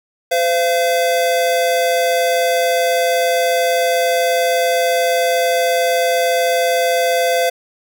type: tone pair together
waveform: square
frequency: 512 / 683.4 Hz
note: C5 / F5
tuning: -38 / -38 cents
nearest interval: perfect fourth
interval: 500 cents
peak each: -17 dBFS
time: 0.31-7.5 s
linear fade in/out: 10 ms
effects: none